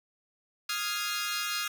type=chord; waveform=15% pulse; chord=F minor seventh; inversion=third; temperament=equal; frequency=1244.5 / 1396.9 / 1661.2 / 2093 Hz; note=Eb6 / F6 / Ab6 / C7; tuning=0 / 0 / 0 / 0 cents; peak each=-29 / -28 / -30 / -33 dBFS; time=0.69-1.68 s; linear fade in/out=5 ms; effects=none

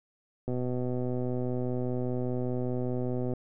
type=click train; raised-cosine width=2 ms; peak=-20 dBFS; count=358; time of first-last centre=0.48-3.336 s; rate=125 Hz; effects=none

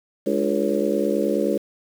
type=harmonic tone with a mistuned harmonic; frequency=69.4 Hz; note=C#2; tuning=3 cents sharp; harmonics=3 / 4 / 5 / 6 / 7 / 8; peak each=-26 / -26 / -26 / -26 / -26 / -26 dBFS; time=0.26-1.58 s; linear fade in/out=10 ms; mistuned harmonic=4; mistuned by=+100 cents; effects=7-bit

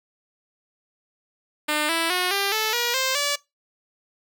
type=tone with pitch steps; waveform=5% pulse; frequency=301.4 / 330.6 / 362.6 / 397.7 / 436.2 / 478.4 / 524.8 / 575.6 Hz; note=D4 / E4 / F#4 / G4 / A4 / A#4 / C5 / D5; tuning=+45 / +5 / -35 / +25 / -15 / +45 / +5 / -35 cents; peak=-10 dBFS; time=1.68-3.36 s; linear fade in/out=10 ms; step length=210 ms; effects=noise-tail reverb RT60 0.2 s tail -21 dB re dry

